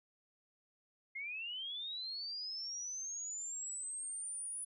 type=linear sweep; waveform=sine; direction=up; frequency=2100 to 9920 Hz; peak=-40 dBFS; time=1.15-4.65 s; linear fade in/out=10 ms; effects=none